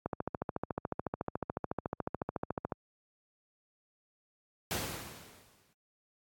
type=click train; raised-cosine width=1 ms; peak=-19 dBFS; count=38; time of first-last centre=0.06-2.722 s; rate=13.9 Hz
type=noise with exponential decay; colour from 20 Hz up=pink; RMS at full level=-32 dBFS; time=4.71-5.73 s; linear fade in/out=0 ms; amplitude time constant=220 ms
effects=high-pass 80 Hz 12 dB/octave + AAC 64 kbps